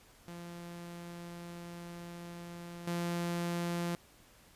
sawtooth tone with level steps, 172.4 Hz, F3, 22 cents flat, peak -40 / -29 dBFS, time 0.28-3.95 s, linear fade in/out 0 ms, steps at 2.87 s, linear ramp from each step 5 ms, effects pink hiss -61 dBFS RMS until 4.55 s + resampled to 32000 Hz

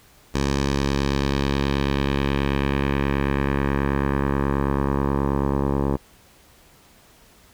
10% pulse tone with low-pass filter sweep, 69.3 Hz, C#2, in tune, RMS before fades -22 dBFS, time 0.34-5.97 s, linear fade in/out 10 ms, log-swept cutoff 6500 to 800 Hz, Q 1.4, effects pink hiss -53 dBFS RMS until 7.53 s

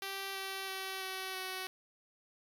5% pulse tone with pitch steps, 390 / 386.2 / 382.4 / 378.7 / 375 Hz, G4 / G4 / G4 / F#4 / F#4, -9 / -26 / -43 / +40 / +23 cents, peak -27 dBFS, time 0.02-1.67 s, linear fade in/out 2 ms, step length 330 ms, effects 10-bit

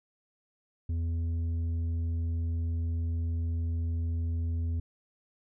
sine tone with tanh clipping, 83.3 Hz, E2, 19 cents sharp, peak -29 dBFS, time 0.89-4.8 s, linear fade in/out 5 ms, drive 6 dB, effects none

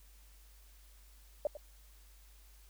sine tone with echo, 593 Hz, D5, 17 cents sharp, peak -28 dBFS, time 1.45-1.47 s, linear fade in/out 2 ms, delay 100 ms, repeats 1, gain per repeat -14 dB, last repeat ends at 1.57 s, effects added 50 Hz sine -57 dBFS peak until 2.69 s + white hiss -65 dBFS RMS until 2.69 s

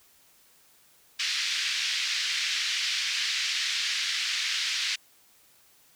white band-pass noise, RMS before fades -29 dBFS, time 1.19-4.96 s, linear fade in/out 10 ms, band 1800 to 5100 Hz, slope 24 dB/octave, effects white hiss -60 dBFS RMS until 5.95 s

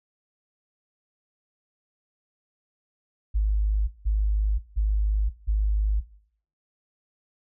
sine tone bursts, 51.91 Hz, G#1, in tune, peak -19 dBFS, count 4, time 3.34-6.01 s, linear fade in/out 20 ms, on 540 ms, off 170 ms, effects noise-tail reverb RT60 0.6 s tail -18 dB re dry

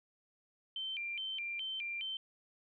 sine tone with vibrato, 2714 Hz, E7, 50 cents sharp, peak -37 dBFS, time 0.76-2.17 s, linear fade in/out 2 ms, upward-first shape square, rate 2.4 Hz, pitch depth 230 cents each way, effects none

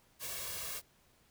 white noise with comb filter, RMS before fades -41 dBFS, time 0.19-0.82 s, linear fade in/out 50 ms, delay 1.8 ms, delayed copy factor +0.65, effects pink hiss -68 dBFS RMS until 1.3 s

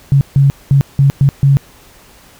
sine tone bursts at uneven times, 138.59 Hz, C#3, in tune, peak -5 dBFS, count 6, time 0.12-0.21 / 0.36-0.5 / 0.71-0.81 / 0.99-1.1 / 1.21-1.29 / 1.43-1.57 s, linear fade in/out 0 ms, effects pink hiss -43 dBFS RMS until 2.39 s

